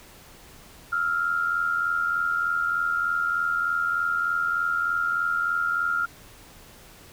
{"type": "tone pair together", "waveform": "sine", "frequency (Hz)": [1318.5, 1401.8], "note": ["E6", "F6"], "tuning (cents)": [0, 6], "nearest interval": "minor second", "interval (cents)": 106, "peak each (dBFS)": [-29, -23], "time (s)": [0.92, 6.06], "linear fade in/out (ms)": 10, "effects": ["pink hiss -49 dBFS RMS until 7.12 s"]}